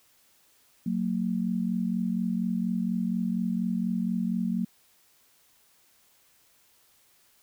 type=tone pair together; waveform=sine; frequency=184.5 / 228.7 Hz; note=F#3 / A#3; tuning=-5 / -33 cents; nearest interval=major third; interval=372 cents; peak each=-28 dBFS; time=0.86-4.65 s; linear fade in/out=5 ms; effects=white hiss -63 dBFS RMS until 7.42 s